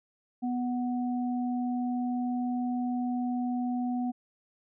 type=tone pair together; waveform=sine; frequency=246.5 / 740 Hz; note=B3 / F#5; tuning=-3 / 0 cents; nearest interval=octave + perfect fifth; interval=1903 cents; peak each=-28 / -37 dBFS; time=0.42-4.12 s; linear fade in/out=20 ms; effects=none